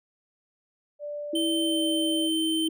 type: tone with tremolo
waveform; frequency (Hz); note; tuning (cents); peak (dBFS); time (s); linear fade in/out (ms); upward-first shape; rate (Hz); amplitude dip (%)
sine; 587.3; D5; 0; -31; 0.99-2.3; 50; triangle; 1.4; 30
type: tone with pitch glide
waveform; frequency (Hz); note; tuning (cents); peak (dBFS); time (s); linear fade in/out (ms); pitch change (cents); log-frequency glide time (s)
sine; 326.9 to 321.3; E4 to E4; -14 to -44; -25; 1.33-2.69; 5; -30; 1.65-1.79
type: tone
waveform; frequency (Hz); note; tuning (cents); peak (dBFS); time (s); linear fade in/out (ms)
square; 3095; G7; -23; -28; 1.35-2.68; 5
effects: none